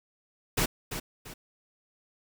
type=noise with echo; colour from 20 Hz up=pink; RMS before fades=-26 dBFS; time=0.57-0.66 s; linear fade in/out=10 ms; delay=340 ms; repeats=2; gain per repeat=-9 dB; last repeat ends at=1.34 s; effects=none